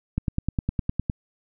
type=click train; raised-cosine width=5 ms; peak=-11 dBFS; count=10; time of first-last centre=0.18-1.098 s; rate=9.8 Hz; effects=none